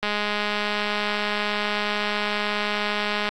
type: click train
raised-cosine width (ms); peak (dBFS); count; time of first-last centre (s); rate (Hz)
0.3; -9; 679; 0.03-3.29; 208
effects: AAC 64 kbps